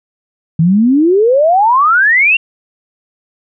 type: exponential sweep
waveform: sine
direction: up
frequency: 155.56 to 2800 Hz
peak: -6 dBFS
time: 0.59-2.37 s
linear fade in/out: 5 ms
effects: none